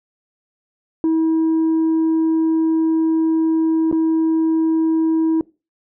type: tone with dropouts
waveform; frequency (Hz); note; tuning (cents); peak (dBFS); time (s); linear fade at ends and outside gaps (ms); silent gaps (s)
sine; 322.2; E4; -39; -11; 1.04-5.41; 1; 3.914-3.926
effects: noise-tail reverb RT60 0.3 s tail -24 dB re dry + tanh soft clip ceiling -13 dBFS